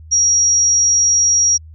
sine tone, 5680 Hz, F8, 28 cents sharp, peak -10 dBFS, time 0.11-1.58 s, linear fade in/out 20 ms, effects added 79 Hz sine -35 dBFS peak until 1.74 s

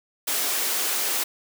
white high-pass noise, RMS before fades -25 dBFS, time 0.27-1.24 s, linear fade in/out 10 ms, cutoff 270 Hz, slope 24 dB/octave, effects none

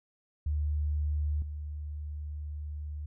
sine tone with level steps, 74.6 Hz, D2, 28 cents sharp, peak -27 / -35 dBFS, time 0.46-3.06 s, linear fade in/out 5 ms, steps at 1.42 s, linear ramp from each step 2 ms, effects none

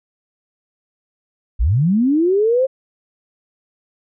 sine linear sweep, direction up, 43.09 to 539 Hz, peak -12 dBFS, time 1.59-2.67 s, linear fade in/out 20 ms, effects none

